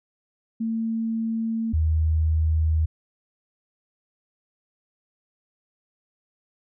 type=tone pair in turn; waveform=sine; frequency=225.4 / 79.19 Hz; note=A3 / D#2; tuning=+42 / +31 cents; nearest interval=octave + tritone; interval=1811 cents; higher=first; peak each=-23 / -18 dBFS; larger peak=second; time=0.6-1.73 / 1.73-2.86 s; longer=neither; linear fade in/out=10 ms; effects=none